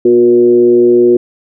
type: tone with frequency modulation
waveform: sine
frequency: 361.4 Hz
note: F#4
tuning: 41 cents flat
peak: -4 dBFS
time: 0.05-1.17 s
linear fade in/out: 5 ms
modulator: 118 Hz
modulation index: 0.6
effects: none